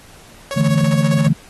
sawtooth tone with tremolo, 554.4 Hz, C#5, in tune, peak -17 dBFS, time 0.51-1.27 s, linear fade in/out 0 ms, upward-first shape square, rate 15 Hz, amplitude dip 50%
sine chord, D suspended second, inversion none, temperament equal with one note detuned, 146.41 / 164.81 / 220 Hz, D3 / E3 / A3, -5 / 0 / 0 cents, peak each -16 / -17 / -18 dBFS, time 0.56-1.33 s, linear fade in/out 10 ms
effects pink hiss -44 dBFS RMS until 1.49 s + AAC 32 kbps

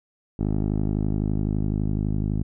10% pulse tone with low-pass filter sweep, 51.91 Hz, G#1, in tune, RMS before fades -24 dBFS, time 0.39-2.43 s, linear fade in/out 5 ms, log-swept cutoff 410 to 230 Hz, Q 0.79, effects none

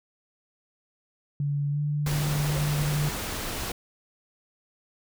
sine tone with pitch glide, 143.6 to 147.38 Hz, D3 to D3, -39 to +6 cents, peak -24 dBFS, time 1.4-3.09 s, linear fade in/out 2 ms, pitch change +45 cents, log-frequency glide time 1.7-1.8 s
pink noise, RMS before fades -32 dBFS, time 2.06-3.72 s, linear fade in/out 5 ms
triangle tone with exponential decay, 538 Hz, C5, 48 cents sharp, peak -28 dBFS, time 2.56-2.71 s, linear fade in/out 2 ms, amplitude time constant 31 ms
effects none

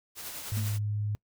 white noise with tremolo, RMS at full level -38 dBFS, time 0.15-0.79 s, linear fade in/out 50 ms, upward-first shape triangle, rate 10 Hz, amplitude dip 45%
sine tone, 104.5 Hz, G#2, 11 cents sharp, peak -28 dBFS, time 0.52-1.15 s, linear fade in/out 0 ms
sine tone with exponential decay, 220 Hz, A3, in tune, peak -34 dBFS, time 0.57-0.86 s, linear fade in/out 0 ms, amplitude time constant 63 ms
effects noise-tail reverb RT60 0.1 s tail -25 dB re dry

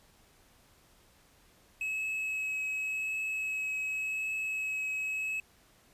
triangle tone with vibrato, 2571 Hz, E7, 44 cents flat, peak -30 dBFS, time 1.81-5.4 s, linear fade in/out 2 ms, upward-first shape triangle, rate 0.89 Hz, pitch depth 11 cents each way, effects pink hiss -63 dBFS RMS until 5.93 s + resampled to 32000 Hz

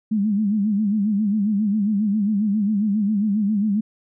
sine tone with vibrato, 207.7 Hz, G#3, in tune, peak -17 dBFS, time 0.11-3.81 s, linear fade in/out 10 ms, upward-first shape sine, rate 7.4 Hz, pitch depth 100 cents each way, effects none

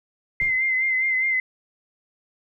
sine tone with vibrato, 2072 Hz, C7, 17 cents flat, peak -19 dBFS, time 0.4-1.4 s, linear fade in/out 2 ms, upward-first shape sine, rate 4.9 Hz, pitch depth 36 cents each way
brown noise with exponential decay, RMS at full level -34 dBFS, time 0.41-0.7 s, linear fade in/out 2 ms, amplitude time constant 63 ms
effects none

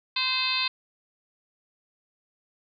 harmonic tone, 517 Hz, C5, 21 cents flat, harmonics 2 / 3 / 4 / 5 / 6 / 7 / 8 / 9, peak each -33 / -39 / -36 / -29 / -39 / -30 / -29 / -34 dBFS, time 0.16-0.68 s, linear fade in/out 5 ms, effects none

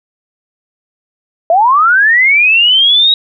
sine linear sweep, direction up, 640 to 3830 Hz, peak -5 dBFS, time 1.5-3.14 s, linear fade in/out 2 ms, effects none

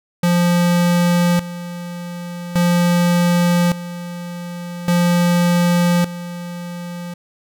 square tone with tremolo, 174.61 Hz, F3, in tune, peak -13 dBFS, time 0.23-7.14 s, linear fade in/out 5 ms, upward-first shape square, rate 0.43 Hz, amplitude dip 80%, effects none

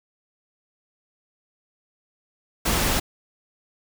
pink noise, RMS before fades -22 dBFS, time 2.65-3 s, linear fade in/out 10 ms, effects none

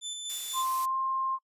25% pulse tone with tremolo, 3520 Hz, A7, in tune, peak -30 dBFS, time 0.01-0.66 s, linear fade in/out 50 ms, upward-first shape square, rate 4.1 Hz, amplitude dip 30%
blue noise, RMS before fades -38 dBFS, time 0.29-0.86 s, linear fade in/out 10 ms
sine tone with pitch glide, 1046.5 to 1058.7 Hz, C6 to C6, 0 to +20 cents, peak -27 dBFS, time 0.53-1.39 s, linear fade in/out 50 ms, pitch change +20 cents, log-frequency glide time 0.82-0.96 s
effects noise-tail reverb RT60 0.1 s tail -26 dB re dry + resampled to 32000 Hz

